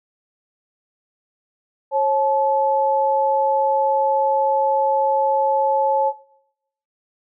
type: tone pair together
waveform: sine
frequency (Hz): 544 / 863.5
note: C#5 / A5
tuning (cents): -33 / -33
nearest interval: minor sixth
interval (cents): 800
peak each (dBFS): -18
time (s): 1.91-6.13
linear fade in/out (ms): 50
effects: noise-tail reverb RT60 0.8 s tail -20 dB re dry